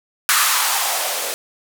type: noise with band-pass filter sweep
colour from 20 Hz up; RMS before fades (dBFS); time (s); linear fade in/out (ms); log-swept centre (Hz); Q
violet; -19; 0.29-1.34; 0; 1400 to 480; 2.9
effects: none